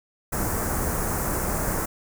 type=band-stop noise; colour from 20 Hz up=pink; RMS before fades=-26 dBFS; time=0.32-1.86 s; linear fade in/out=10 ms; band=1700 to 6800 Hz; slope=24 dB/octave; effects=none